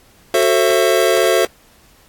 square chord, F# half-diminished seventh, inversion none, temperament just, 370 / 444 / 532.8 / 666 Hz, F#4 / A4 / C5 / E5, 0 / +16 / +31 / +18 cents, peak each -18 dBFS, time 0.34-1.45 s, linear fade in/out 2 ms, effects pink hiss -50 dBFS RMS until 2.08 s + AAC 64 kbps

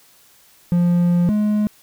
triangle tone pair in turn, 174.61 / 210.4 Hz, F3 / G#3, 0 / +23 cents, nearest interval minor third, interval 323 cents, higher second, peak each -11 / -13 dBFS, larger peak first, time 0.72-1.29 / 1.29-1.67 s, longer first, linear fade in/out 0 ms, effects white hiss -52 dBFS RMS until 1.82 s

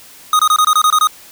square tone bursts, 1244.5 Hz, D#6, in tune, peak -9 dBFS, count 9, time 0.33-1.072 s, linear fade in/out 2 ms, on 62 ms, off 23 ms, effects white hiss -40 dBFS RMS until 1.31 s

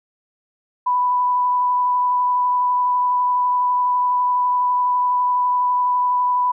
sine tone with vibrato, 991 Hz, B5, 6 cents sharp, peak -15 dBFS, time 0.86-6.52 s, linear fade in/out 10 ms, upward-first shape triangle, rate 12 Hz, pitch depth 11 cents each way, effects none

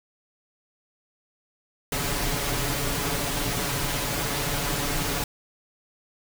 pink noise with comb filter, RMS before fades -27 dBFS, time 1.92-5.24 s, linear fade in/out 2 ms, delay 7 ms, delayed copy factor +0.7, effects none

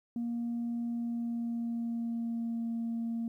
sine tone with pitch glide, 235.6 to 230.6 Hz, A#3 to A#3, +19 to -19 cents, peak -30 dBFS, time 0.16-3.28 s, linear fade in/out 2 ms, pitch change -38 cents, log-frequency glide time 0.85-2.72 s, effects tanh soft clip ceiling -29 dBFS + 12-bit

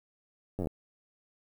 slowing click train, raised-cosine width 2 ms, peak -21 dBFS, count 8, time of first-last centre 0.59-0.671 s, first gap 10 ms, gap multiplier 1.05, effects 9-bit

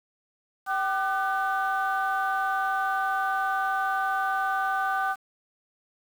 sine tone cluster, 771 / 1195 / 1508 Hz, G5 / D6 / F#6, -29 / +30 / +32 cents, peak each -26 / -28 / -28 dBFS, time 0.66-5.16 s, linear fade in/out 50 ms, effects tanh soft clip ceiling -18 dBFS + 8-bit

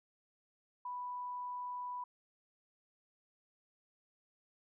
sine tone, 987.8 Hz, B5, in tune, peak -39 dBFS, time 0.85-2.04 s, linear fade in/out 5 ms, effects none

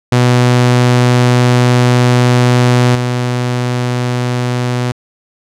sawtooth tone with level steps, 123.47 Hz, B2, in tune, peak -3 / -9 dBFS, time 0.12-4.92 s, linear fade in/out 5 ms, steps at 2.95 s, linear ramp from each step 2 ms, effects low-pass 8000 Hz 12 dB/octave

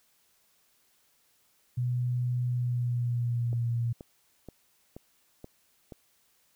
sine tone with pitch glide, 123.47 to 117.83 Hz, B2 to A#2, 0 to +19 cents, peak -26 dBFS, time 1.77-3.93 s, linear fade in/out 10 ms, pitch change -81 cents, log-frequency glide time 2.49-3.67 s
click train, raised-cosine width 2 ms, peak -29 dBFS, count 6, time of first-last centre 3.53-5.922 s, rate 2.09 Hz
effects white hiss -68 dBFS RMS until 6.55 s

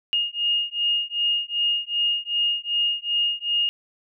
sine beating tone pair, 2846 / 2848.6 Hz, F7 / F7, +32 / +34 cents, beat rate 2.6 Hz, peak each -24 / -24 dBFS, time 0.13-3.69 s, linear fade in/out 0 ms, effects none

